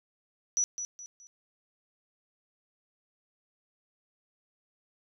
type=tone with echo; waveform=sine; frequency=5900 Hz; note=F#8; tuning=6 cents flat; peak=-24 dBFS; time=0.57-0.64 s; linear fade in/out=0 ms; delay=210 ms; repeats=3; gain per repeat=-9 dB; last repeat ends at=1.27 s; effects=none